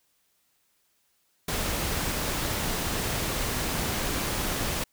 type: noise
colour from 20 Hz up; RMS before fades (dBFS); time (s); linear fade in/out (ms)
pink; -29; 1.48-4.84; 5
effects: white hiss -70 dBFS RMS until 4.92 s